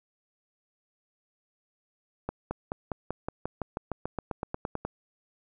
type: accelerating click train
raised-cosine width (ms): 1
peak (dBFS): -17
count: 18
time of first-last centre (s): 2.29-4.85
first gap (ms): 220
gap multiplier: 0.95
effects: none